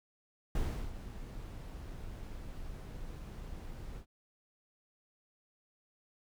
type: noise with ADSR envelope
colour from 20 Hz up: brown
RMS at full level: -32 dBFS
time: 0.55-4.06 s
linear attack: 3 ms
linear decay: 350 ms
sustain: -12 dB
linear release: 89 ms
effects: none